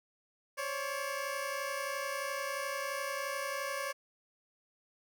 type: tone pair together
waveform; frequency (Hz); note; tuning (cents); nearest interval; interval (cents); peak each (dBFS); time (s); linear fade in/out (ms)
15% pulse; 538 / 569.5; C5 / C#5; +48 / +47; minor second; 99; -32 / -31; 0.57-3.93; 20
effects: none